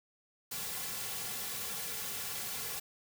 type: noise with comb filter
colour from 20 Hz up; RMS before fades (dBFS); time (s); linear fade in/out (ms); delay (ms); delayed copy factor
white; -39; 0.51-2.8; 10; 3.2; -0.85
effects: none